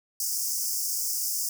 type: high-pass noise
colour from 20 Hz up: pink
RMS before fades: -29 dBFS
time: 0.2-1.49 s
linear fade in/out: 2 ms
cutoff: 5000 Hz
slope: 96 dB/octave
effects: none